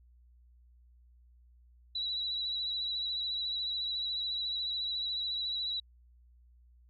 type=tone with vibrato; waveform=sine; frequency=3919 Hz; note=B7; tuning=14 cents flat; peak=-32 dBFS; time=1.95-5.8 s; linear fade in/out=5 ms; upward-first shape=triangle; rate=14 Hz; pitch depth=39 cents each way; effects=added 60 Hz sine -58 dBFS peak until 6.89 s